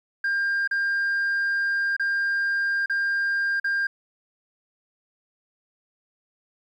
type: tone with dropouts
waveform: sine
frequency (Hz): 1600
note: G6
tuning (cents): +35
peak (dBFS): -19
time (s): 0.24-3.87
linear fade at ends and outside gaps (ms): 5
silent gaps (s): 0.676-0.711 / 1.966-1.996 / 2.86-2.897 / 3.599-3.643
effects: tanh soft clip ceiling -20 dBFS + 10-bit